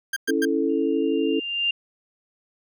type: tone bursts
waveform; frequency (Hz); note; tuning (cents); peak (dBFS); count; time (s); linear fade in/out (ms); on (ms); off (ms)
40% pulse; 1591; G6; +25; -22; 3; 0.13-0.452; 5; 34; 110
type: chord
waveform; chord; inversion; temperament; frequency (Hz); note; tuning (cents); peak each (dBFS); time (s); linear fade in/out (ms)
sine; A major; first; equal; 277.2 / 329.6 / 440; C#4 / E4 / A4; 0 / 0 / 0; -24; 0.28-1.4; 10
type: tone with exponential growth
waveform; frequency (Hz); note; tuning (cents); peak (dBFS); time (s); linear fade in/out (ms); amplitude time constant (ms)
sine; 2794; F7; 0; -18; 0.69-1.71; 5; 220
effects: none